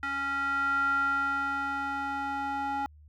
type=tone with band-pass filter sweep; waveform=square; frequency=277.2 Hz; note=C#4; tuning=in tune; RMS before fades=-30 dBFS; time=0.03-2.86 s; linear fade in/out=0 ms; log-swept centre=1600 to 1000 Hz; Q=7.4; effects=added 75 Hz sine -51 dBFS peak until 3.08 s